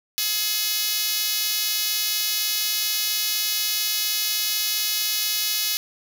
5% pulse tone with high-pass filter, 424.2 Hz, G#4, 37 cents sharp, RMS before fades -24 dBFS, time 0.18-5.77 s, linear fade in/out 0 ms, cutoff 4700 Hz, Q 0.58, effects none

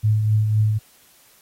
sine tone with tremolo, 107.5 Hz, A2, 40 cents flat, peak -13 dBFS, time 0.03-0.79 s, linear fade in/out 20 ms, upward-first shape triangle, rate 3.9 Hz, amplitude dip 45%, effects white hiss -54 dBFS RMS until 1.41 s + AAC 48 kbps

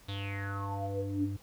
square tone with low-pass filter sweep, 99.2 Hz, G2, 21 cents sharp, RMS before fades -35 dBFS, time 0.08-1.37 s, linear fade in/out 10 ms, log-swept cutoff 3800 to 210 Hz, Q 9.1, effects pink hiss -59 dBFS RMS until 1.42 s

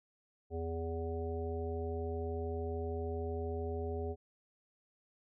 harmonic tone, 82.41 Hz, E2, in tune, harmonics 1 / 3 / 5 / 7 / 9, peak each -38 / -46 / -39 / -48 / -47 dBFS, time 0.5-4.16 s, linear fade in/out 50 ms, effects none

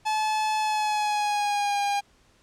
45% pulse tone with pitch glide, 862 to 808.9 Hz, A5 to G#5, -36 to -46 cents, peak -23 dBFS, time 0.05-2.01 s, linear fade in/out 20 ms, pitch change -110 cents, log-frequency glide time 0.59-1.8 s, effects pink hiss -61 dBFS RMS until 2.42 s + low-pass 8000 Hz 12 dB/octave

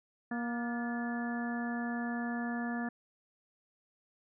harmonic tone with a mistuned harmonic, 236.8 Hz, A#3, 27 cents sharp, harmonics 1 / 2 / 3 / 4 / 5 / 6 / 7, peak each -34 / -48 / -42 / -50 / -49 / -48 / -42 dBFS, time 0.31-2.89 s, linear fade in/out 5 ms, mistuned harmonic 7, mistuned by +66 cents, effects none

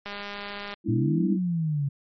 click train, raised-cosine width 0.3 ms, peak -20 dBFS, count 139, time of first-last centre 0.06-0.74 s, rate 203 Hz
sine chord, E dominant seventh, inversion first, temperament just, 206 / 247.2 / 296.7 / 329.6 Hz, G#3 / B3 / D4 / E4, -14 / +2 / +18 / 0 cents, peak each -29 / -32 / -30 / -27 dBFS, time 0.84-1.39 s, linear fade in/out 50 ms
sine exponential two-way sweep, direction up then down, 110 to 196 to 137.4 Hz, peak -23 dBFS, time 0.88-1.89 s, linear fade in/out 10 ms, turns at 1.29 s
effects MP3 32 kbps

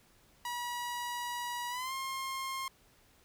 sawtooth tone with pitch glide, 966 to 1065.7 Hz, B5 to C6, -39 to +31 cents, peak -32 dBFS, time 0.45-2.68 s, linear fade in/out 2 ms, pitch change +170 cents, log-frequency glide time 1.69-1.93 s, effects pink hiss -65 dBFS RMS until 3.24 s

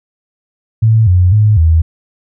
sine tone with pitch steps, 111.4 / 90.1 / 106.4 / 81 Hz, A2 / F#2 / G#2 / E2, +22 / -45 / +42 / -30 cents, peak -5 dBFS, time 0.82-1.82 s, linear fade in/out 10 ms, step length 250 ms, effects none

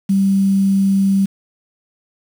sine tone with quantisation, 195 Hz, G3, 9 cents flat, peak -11 dBFS, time 0.09-1.26 s, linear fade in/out 10 ms, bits 6, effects none

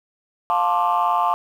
sine chord, D minor seventh, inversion first, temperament just, 704.8 / 881 / 1057.2 / 1174.7 Hz, F5 / A5 / C6 / D6, +16 / +2 / +18 / 0 cents, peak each -21 / -20 / -21 / -22 dBFS, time 0.5-1.34 s, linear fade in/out 0 ms, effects tanh soft clip ceiling -10 dBFS + 8-bit

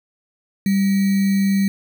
sine tone with sample-and-hold, 196 Hz, G3, in tune, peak -14 dBFS, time 0.66-1.68 s, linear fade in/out 2 ms, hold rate 2100 Hz, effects none

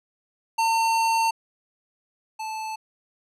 square tone pair in turn, 905 / 875.7 Hz, A5 / A5, +48 / -8 cents, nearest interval minor second, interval 56 cents, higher first, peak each -20 / -30 dBFS, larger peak first, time 0.58-1.31 / 2.39-2.76 s, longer first, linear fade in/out 10 ms, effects low-pass 10000 Hz 12 dB/octave

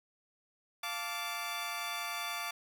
15% pulse chord, D minor, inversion first, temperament equal with one note detuned, 698.5 / 880 / 1163.2 Hz, F5 / A5 / D6, 0 / 0 / -17 cents, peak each -35 / -37 / -32 dBFS, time 0.83-2.51 s, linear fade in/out 5 ms, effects none

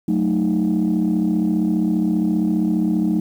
sine chord, D# diminished, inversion first, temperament equal, 185 / 220 / 311.1 Hz, F#3 / A3 / D#4, 0 / 0 / 0 cents, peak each -19 dBFS, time 0.08-3.2 s, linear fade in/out 5 ms, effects tanh soft clip ceiling -11 dBFS + 8-bit

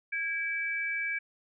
sine tone pair together, 1640.5 / 2308 Hz, G#6 / D7, -22 / -31 cents, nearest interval tritone, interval 591 cents, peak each -34 / -31 dBFS, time 0.12-1.19 s, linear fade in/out 10 ms, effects none

